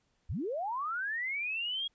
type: linear sweep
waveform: sine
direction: up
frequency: 46.12 to 3322 Hz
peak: -32 dBFS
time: 0.29-1.88 s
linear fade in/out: 10 ms
effects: pink hiss -75 dBFS RMS until 1.94 s + resampled to 16000 Hz